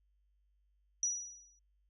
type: tone with exponential decay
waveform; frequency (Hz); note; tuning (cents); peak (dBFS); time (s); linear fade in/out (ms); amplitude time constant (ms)
sine; 5840; F#8; -24; -28; 1.03-1.59; 1; 120
effects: added 50 Hz sine -70 dBFS peak until 1.89 s